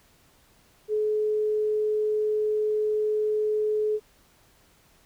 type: tone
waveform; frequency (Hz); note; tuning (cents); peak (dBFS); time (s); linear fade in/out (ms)
sine; 426.7; G#4; +47; -22; 0.88-4; 50
effects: pink hiss -60 dBFS RMS until 5.05 s